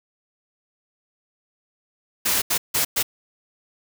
white noise bursts at uneven times, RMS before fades -21 dBFS, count 4, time 2.25-2.42 / 2.5-2.58 / 2.74-2.85 / 2.96-3.03 s, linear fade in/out 10 ms, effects none

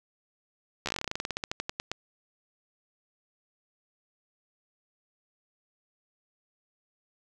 slowing click train, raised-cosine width 0.2 ms, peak -14 dBFS, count 23, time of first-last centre 0.86-1.916 s, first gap 13 ms, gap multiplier 1.11, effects none

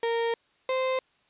35% pulse tone pair in turn, 463 / 519.7 Hz, A#4 / C5, -12 / -12 cents, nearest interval major second, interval 200 cents, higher second, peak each -23 dBFS, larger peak neither, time 0.03-0.34 / 0.69-0.99 s, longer first, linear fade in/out 2 ms, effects white hiss -66 dBFS RMS until 1.29 s + resampled to 8000 Hz

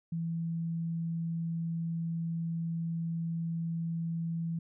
sine tone, 166 Hz, E3, 12 cents sharp, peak -31 dBFS, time 0.12-4.59 s, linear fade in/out 5 ms, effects none

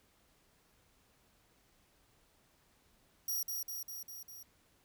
10% pulse tone with echo, 5690 Hz, F8, 31 cents sharp, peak -28 dBFS, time 3.28-3.43 s, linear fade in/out 5 ms, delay 200 ms, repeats 5, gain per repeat -3 dB, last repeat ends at 4.43 s, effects pink hiss -70 dBFS RMS until 4.84 s

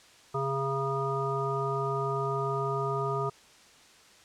harmonic tone, 136.5 Hz, C#3, 26 cents flat, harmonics 1 / 3 / 5 / 7 / 9, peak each -33 / -32 / -37 / -37 / -33 dBFS, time 0.34-3.3 s, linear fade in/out 10 ms, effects white hiss -56 dBFS RMS until 4.24 s + low-pass 7000 Hz 12 dB/octave

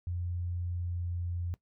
sine tone with pitch glide, 87.8 to 87.24 Hz, F2 to F2, +10 to -1 cents, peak -32 dBFS, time 0.07-1.54 s, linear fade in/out 0 ms, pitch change -11 cents, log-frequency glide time 0.71-1.11 s, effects noise-tail reverb RT60 0.1 s tail -18 dB re dry

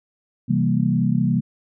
sine chord, C dominant seventh, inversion none, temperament equal, 130.81 / 164.81 / 196 / 233.1 Hz, C3 / E3 / G3 / Bb3, 0 / 0 / 0 / 0 cents, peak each -22 dBFS, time 0.48-1.41 s, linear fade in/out 20 ms, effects none

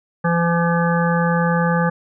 harmonic tone, 170 Hz, F3, 46 cents flat, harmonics 1 / 3 / 5 / 7 / 9 / 10, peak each -17 / -22 / -24 / -25 / -27 / -27 dBFS, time 0.24-1.9 s, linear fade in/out 10 ms, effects none

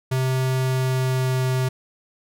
square tone with pitch glide, 130.2 to 129.3 Hz, C3 to C3, -8 to -20 cents, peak -20 dBFS, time 0.11-1.69 s, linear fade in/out 10 ms, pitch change -12 cents, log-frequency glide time 0.56-1.48 s, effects none

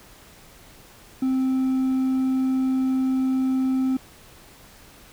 triangle tone with hard clipping, 261.6 Hz, C4, in tune, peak -20 dBFS, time 1.22-3.97 s, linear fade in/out 5 ms, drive 5 dB, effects pink hiss -49 dBFS RMS until 5.12 s

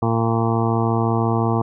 harmonic tone, 114.3 Hz, A#2, 34 cents flat, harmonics 1 / 2 / 3 / 4 / 6 / 7 / 8 / 9 / 10, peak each -20 / -23 / -25 / -26 / -28 / -28 / -29 / -30 / -30 dBFS, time 0.02-1.62 s, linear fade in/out 5 ms, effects none

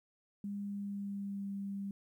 sine tone with pitch glide, 202 to 198.3 Hz, G#3 to G3, -48 to +20 cents, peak -37 dBFS, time 0.44-1.91 s, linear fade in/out 2 ms, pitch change -32 cents, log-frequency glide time 0.65-1.5 s, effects 12-bit

